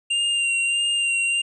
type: tone with vibrato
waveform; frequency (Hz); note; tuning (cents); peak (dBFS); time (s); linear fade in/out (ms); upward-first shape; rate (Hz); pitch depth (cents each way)
square; 2784; F7; -6; -20; 0.1-1.42; 10; sine; 1.6; 21
effects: resampled to 22050 Hz